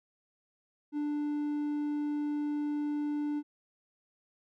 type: tone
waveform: triangle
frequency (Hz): 294.9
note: D4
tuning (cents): +7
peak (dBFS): -28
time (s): 0.92-3.43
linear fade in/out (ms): 50
effects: none